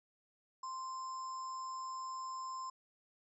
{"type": "tone with sample-and-hold", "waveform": "sine", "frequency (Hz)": 1043, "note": "C6", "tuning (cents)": -6, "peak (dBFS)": -40, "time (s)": [0.63, 2.7], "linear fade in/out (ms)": 5, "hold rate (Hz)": 6300, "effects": ["resampled to 22050 Hz"]}